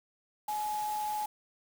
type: tone in noise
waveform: sine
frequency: 845 Hz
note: G#5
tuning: 30 cents sharp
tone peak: -31 dBFS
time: 0.48-1.26 s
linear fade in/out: 5 ms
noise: white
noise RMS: -45 dBFS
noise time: 0.48-1.26 s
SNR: +11 dB
effects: none